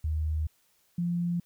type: tone pair in turn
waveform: sine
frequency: 77.78 / 173.25 Hz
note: D#2 / F3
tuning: 0 / -14 cents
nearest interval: octave + major second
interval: 1386 cents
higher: second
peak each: -26 dBFS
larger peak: neither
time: 0.04-0.47 / 0.98-1.4 s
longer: first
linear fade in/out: 5 ms
effects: white hiss -68 dBFS RMS until 1.45 s